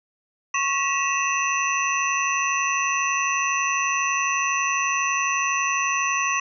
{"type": "tone cluster", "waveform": "sine", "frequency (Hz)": [1101, 1931, 2569, 2721, 5980], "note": ["C#6", "B6", "E7", "F7", "F#8"], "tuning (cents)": [-12, -39, -45, -46, 17], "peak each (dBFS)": [-24, -29, -28, -28, -28], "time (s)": [0.54, 6.4], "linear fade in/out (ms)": 5, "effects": []}